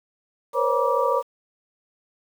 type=tone cluster; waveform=sine; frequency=476.6 / 522 / 556 / 958 / 1167 Hz; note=A#4 / C5 / C#5 / A#5 / D6; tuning=+38 / -4 / +5 / +47 / -11 cents; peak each=-25 dBFS; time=0.53-1.23 s; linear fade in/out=50 ms; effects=8-bit